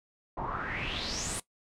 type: noise with low-pass filter sweep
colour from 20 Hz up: pink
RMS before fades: -35 dBFS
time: 0.37-1.4 s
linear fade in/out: 5 ms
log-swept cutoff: 830 to 10000 Hz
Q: 5.5
effects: noise-tail reverb RT60 0.1 s tail -18 dB re dry

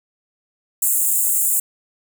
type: high-pass noise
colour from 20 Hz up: pink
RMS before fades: -18 dBFS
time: 0.82-1.6 s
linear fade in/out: 5 ms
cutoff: 7100 Hz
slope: 96 dB/octave
effects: none

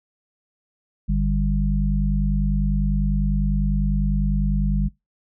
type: harmonic tone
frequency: 50 Hz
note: G1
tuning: 35 cents sharp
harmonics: 1 / 3 / 4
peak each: -19 / -24 / -25 dBFS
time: 1.08-4.89 s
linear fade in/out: 20 ms
effects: noise-tail reverb RT60 0.2 s tail -23 dB re dry

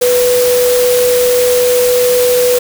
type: tone in noise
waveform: sine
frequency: 493.9 Hz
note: B4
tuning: in tune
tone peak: -8 dBFS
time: 0.01-2.59 s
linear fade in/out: 10 ms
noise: white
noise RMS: -18 dBFS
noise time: 0.01-2.59 s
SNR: +7 dB
effects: none

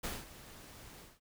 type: noise with ADSR envelope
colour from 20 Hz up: pink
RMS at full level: -38 dBFS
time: 0.03-1.2 s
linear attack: 15 ms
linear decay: 200 ms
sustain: -15 dB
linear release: 200 ms
effects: none

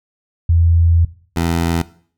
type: tone pair in turn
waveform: sine / 15% pulse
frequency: 84 / 84 Hz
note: E2 / E2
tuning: +33 / +33 cents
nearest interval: unison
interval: 0 cents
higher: neither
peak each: -9 dBFS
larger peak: neither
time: 0.49-1.05 / 1.36-1.82 s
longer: first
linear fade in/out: 5 ms
effects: noise-tail reverb RT60 0.5 s tail -18 dB re dry

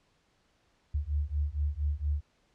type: beating tone pair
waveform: sine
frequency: 71.3 / 75.6 Hz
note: C#2 / D#2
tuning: +49 / -49 cents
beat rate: 4.3 Hz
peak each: -31 dBFS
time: 0.94-2.21 s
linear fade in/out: 10 ms
effects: pink hiss -70 dBFS RMS until 2.54 s + low-pass 6000 Hz 12 dB/octave

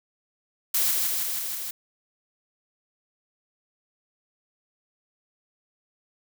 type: noise with echo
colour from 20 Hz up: blue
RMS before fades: -23 dBFS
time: 0.74-0.91 s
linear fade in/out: 5 ms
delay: 160 ms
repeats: 5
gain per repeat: -2 dB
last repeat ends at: 1.71 s
effects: none

